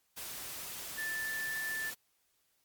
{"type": "tone in noise", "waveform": "sine", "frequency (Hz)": 1760, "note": "A6", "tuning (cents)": 0, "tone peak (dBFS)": -35, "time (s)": [0.97, 1.91], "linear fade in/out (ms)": 20, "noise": "white", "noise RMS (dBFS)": -43, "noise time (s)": [0.16, 1.95], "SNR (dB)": 5, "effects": ["white hiss -75 dBFS RMS until 2.64 s", "Opus 48 kbps"]}